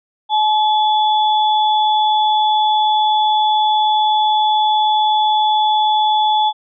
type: tone pair together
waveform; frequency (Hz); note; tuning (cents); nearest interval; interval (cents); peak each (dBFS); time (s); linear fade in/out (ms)
sine; 856 / 3429; A5 / A7; -48 / -45; 2 octaves; 2403; -12 / -20; 0.29-6.53; 50
effects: none